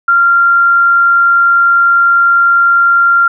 sine tone, 1385 Hz, F6, 15 cents flat, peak -5 dBFS, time 0.08-3.28 s, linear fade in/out 5 ms, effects none

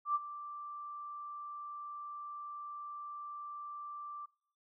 sine tone with ADSR envelope, 1174.7 Hz, D6, in tune, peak -27 dBFS, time 0.05-4.26 s, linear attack 100 ms, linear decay 31 ms, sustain -15 dB, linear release 10 ms, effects noise-tail reverb RT60 0.7 s tail -26 dB re dry

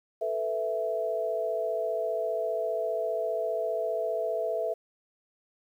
sine chord, A suspended second, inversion none, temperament just, 440 / 495 / 660 Hz, A4 / B4 / E5, 0 / +4 / +2 cents, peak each -33 / -34 / -29 dBFS, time 0.21-4.74 s, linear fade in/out 10 ms, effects 10-bit

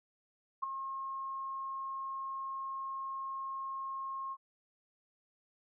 sine tone with ADSR envelope, 1076 Hz, C6, 48 cents sharp, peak -28 dBFS, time 0.62-4.37 s, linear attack 17 ms, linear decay 4 ms, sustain -9 dB, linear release 50 ms, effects none

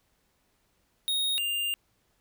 square tone pair in turn, 3738 / 2800 Hz, A#7 / F7, +4 / +4 cents, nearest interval perfect fourth, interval 500 cents, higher first, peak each -26 / -28 dBFS, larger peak first, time 1.08-1.38 / 1.38-1.74 s, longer second, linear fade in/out 0 ms, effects pink hiss -71 dBFS RMS until 2.2 s

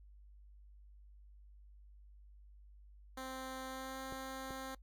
10% pulse tone with pitch glide, 261.6 to 264.5 Hz, C4 to C4, 0 to +19 cents, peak -35 dBFS, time 3.17-4.75 s, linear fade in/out 5 ms, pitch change +19 cents, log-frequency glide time 3.67-3.99 s
clicks, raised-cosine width 2 ms, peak -34 dBFS, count 2, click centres 4.124 / 4.507 s
effects noise-tail reverb RT60 0.1 s tail -22 dB re dry + added 50 Hz sine -56 dBFS peak until 4.82 s

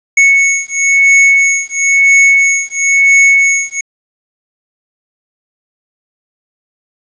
square beating tone pair, 2209 / 2209.99 Hz, C#7 / C#7, -7 / -6 cents, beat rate 0.99 Hz, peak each -10 dBFS, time 0.17-3.81 s, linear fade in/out 5 ms, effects resampled to 16000 Hz + 7-bit

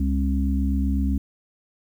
harmonic tone, 68 Hz, C#2, 33 cents flat, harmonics 1 / 3 / 4, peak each -21 / -26 / -27 dBFS, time 0-1.18 s, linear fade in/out 5 ms, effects 9-bit

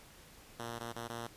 5% pulse tone with dropouts, 117.1 Hz, A#2, 8 cents sharp, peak -29 dBFS, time 0.59-1.27 s, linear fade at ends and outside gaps 5 ms, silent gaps 0.789-0.802 / 0.925-0.96 / 1.079-1.094 s, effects pink hiss -57 dBFS RMS until 1.36 s + resampled to 32000 Hz

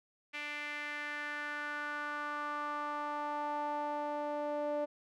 sawtooth tone with band-pass filter sweep, 294.7 Hz, D4, 6 cents sharp, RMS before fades -38 dBFS, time 0.33-4.86 s, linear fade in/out 20 ms, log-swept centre 2300 to 620 Hz, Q 3.6, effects none

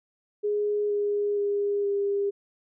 sine tone with pitch steps, 415.3 / 410.8 / 406.3 / 401.8 Hz, G#4 / G#4 / G#4 / G4, 0 / -19 / -38 / +43 cents, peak -23 dBFS, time 0.43-2.31 s, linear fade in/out 20 ms, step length 470 ms, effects none

